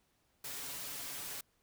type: noise with comb filter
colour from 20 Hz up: white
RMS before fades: -43 dBFS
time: 0.44-1.41 s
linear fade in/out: 5 ms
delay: 7 ms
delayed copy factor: +0.65
effects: pink hiss -75 dBFS RMS until 1.62 s